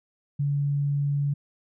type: tone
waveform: sine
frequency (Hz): 142.7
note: D3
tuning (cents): -49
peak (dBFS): -22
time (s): 0.39-1.34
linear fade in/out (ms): 10
effects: none